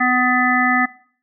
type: harmonic tone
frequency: 250.5 Hz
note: B3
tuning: 25 cents sharp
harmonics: 1 / 3 / 5 / 7 / 8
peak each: -20 / -20 / -20 / -20 / -20 dBFS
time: 0-0.86 s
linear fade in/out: 10 ms
effects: noise-tail reverb RT60 0.5 s tail -20 dB re dry